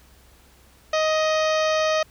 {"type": "harmonic tone", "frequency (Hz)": 626, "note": "D#5", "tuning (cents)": 10, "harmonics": [1, 2, 3, 4, 5, 6, 7, 8, 9, 10], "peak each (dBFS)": [-20, -26, -30, -32, -34, -36, -37, -38, -39, -40], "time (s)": [0.93, 2.03], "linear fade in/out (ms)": 5, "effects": ["added 64 Hz sine -55 dBFS peak until 2.1 s", "pink hiss -55 dBFS RMS until 2.1 s"]}